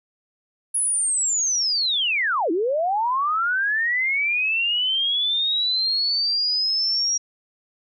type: linear two-way sweep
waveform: sine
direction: down then up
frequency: 10548 to 309.5 to 5710 Hz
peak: -19 dBFS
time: 0.74-7.18 s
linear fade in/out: 10 ms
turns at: 2.51 s
effects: none